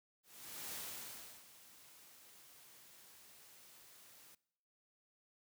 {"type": "noise with ADSR envelope", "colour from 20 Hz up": "white", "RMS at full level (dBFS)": -45, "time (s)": [0.23, 4.35], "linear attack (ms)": 500, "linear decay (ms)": 700, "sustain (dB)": -16, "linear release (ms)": 5, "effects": ["noise-tail reverb RT60 0.8 s tail -22 dB re dry", "high-pass 80 Hz 12 dB/octave"]}